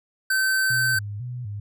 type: tone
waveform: square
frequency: 1541 Hz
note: G6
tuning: 30 cents flat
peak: -20 dBFS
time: 0.3-0.99 s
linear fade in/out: 5 ms
type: tone with vibrato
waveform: sine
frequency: 112.7 Hz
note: A2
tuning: 42 cents sharp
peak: -29 dBFS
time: 0.7-1.6 s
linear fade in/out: 5 ms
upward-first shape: square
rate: 2 Hz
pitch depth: 160 cents each way
effects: none